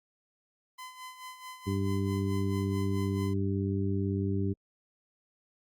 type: tone with tremolo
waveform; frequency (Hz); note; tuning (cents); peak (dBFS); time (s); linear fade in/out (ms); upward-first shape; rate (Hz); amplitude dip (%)
sawtooth; 1020; C6; -44; -37; 0.78-3.34; 10; sine; 4.6; 65
type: harmonic tone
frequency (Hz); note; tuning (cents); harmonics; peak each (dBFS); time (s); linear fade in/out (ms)
98; G2; 0; 1 / 2 / 3 / 4; -30 / -33 / -35 / -36; 1.66-4.54; 20
effects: Opus 48 kbps